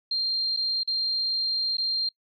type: tone with dropouts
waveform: sine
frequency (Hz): 4186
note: C8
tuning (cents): 0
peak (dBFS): -23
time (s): 0.11-2.09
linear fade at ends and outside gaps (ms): 5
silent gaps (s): 0.565-0.571 / 0.834-0.875 / 1.77-1.781
effects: noise-tail reverb RT60 0.1 s tail -24 dB re dry + MP3 96 kbps

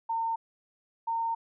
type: tone pair in turn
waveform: sine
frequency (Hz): 910 / 915.1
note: A#5 / A#5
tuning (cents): -42 / -32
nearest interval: unison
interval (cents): 10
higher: second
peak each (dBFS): -27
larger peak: neither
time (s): 0.09-0.36 / 1.07-1.35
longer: second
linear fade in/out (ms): 10
effects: none

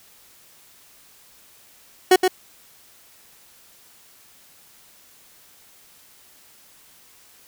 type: tone with echo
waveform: 30% pulse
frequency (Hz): 370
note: F#4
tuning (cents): 0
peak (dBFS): -7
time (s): 2.11-2.16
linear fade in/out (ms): 5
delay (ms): 120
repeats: 1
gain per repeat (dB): -5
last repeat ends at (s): 2.28
effects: white hiss -52 dBFS RMS until 7.47 s

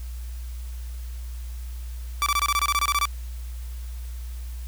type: tone bursts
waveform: sawtooth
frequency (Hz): 1160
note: D6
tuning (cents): -22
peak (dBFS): -16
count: 13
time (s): 2.22-3.054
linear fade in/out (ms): 0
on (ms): 42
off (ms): 24
effects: added 60 Hz sine -31 dBFS peak until 4.67 s + white hiss -50 dBFS RMS until 4.67 s

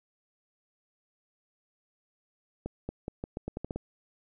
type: accelerating click train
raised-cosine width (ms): 2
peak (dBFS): -21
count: 10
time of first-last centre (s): 2.66-3.76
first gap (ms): 230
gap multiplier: 0.83
effects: none

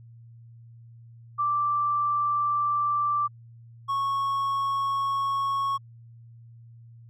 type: tone pair in turn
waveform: sine / triangle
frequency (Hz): 1173 / 1102.9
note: D6 / C#6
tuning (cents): -2 / -9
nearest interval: minor second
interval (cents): 107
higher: first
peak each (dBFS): -22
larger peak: neither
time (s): 1.38-3.28 / 3.88-5.78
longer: neither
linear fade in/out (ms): 20
effects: added 116 Hz sine -46 dBFS peak until 7.09 s

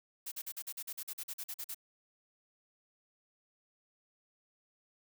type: noise bursts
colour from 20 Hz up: blue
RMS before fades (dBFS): -41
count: 15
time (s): 0.26-1.746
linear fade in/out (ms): 10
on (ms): 58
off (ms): 44
effects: none

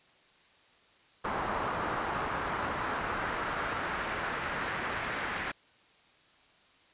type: noise with band-pass filter sweep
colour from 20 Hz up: brown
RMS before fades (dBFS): -34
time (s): 1.24-5.52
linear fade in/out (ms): 10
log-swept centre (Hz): 1100 to 1800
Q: 1.6
effects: white hiss -62 dBFS RMS until 6.93 s + resampled to 8000 Hz

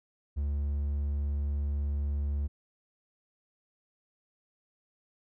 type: tone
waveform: triangle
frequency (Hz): 71.8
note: D2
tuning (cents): -39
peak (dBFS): -26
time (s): 0.36-2.48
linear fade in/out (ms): 20
effects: none

